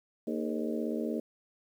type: harmonic tone with a mistuned harmonic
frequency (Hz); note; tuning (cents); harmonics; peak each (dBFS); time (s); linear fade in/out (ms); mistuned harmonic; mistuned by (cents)
76.9; D#2; -20; 3 / 4 / 5 / 6 / 7 / 8; -34 / -36 / -38 / -40 / -41 / -42; 0.27-1.2; 5; 5; +96
effects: 10-bit